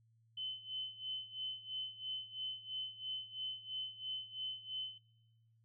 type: tone with tremolo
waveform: sine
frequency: 3045 Hz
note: F#7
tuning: 49 cents sharp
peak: -38 dBFS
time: 0.37-4.98 s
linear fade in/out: 5 ms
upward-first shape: sine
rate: 3 Hz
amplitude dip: 85%
effects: noise-tail reverb RT60 0.9 s tail -18 dB re dry + added 113 Hz sine -68 dBFS peak until 5.64 s